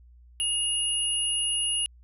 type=tone pair together; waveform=sine; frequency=2856 / 10190 Hz; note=F7 / D#9; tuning=+38 / +40 cents; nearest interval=octave + minor seventh; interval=2202 cents; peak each=-27 dBFS; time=0.4-1.86 s; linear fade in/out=0 ms; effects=added 60 Hz sine -50 dBFS peak until 2.03 s